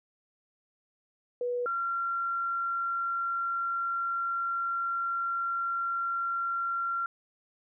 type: tone pair in turn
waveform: sine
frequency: 488.4 / 1372.7 Hz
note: B4 / F6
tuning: -19 / -30 cents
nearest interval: octave + tritone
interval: 1789 cents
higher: second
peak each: -28 dBFS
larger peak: neither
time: 1.41-1.66 / 1.66-7.06 s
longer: second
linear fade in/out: 2 ms
effects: none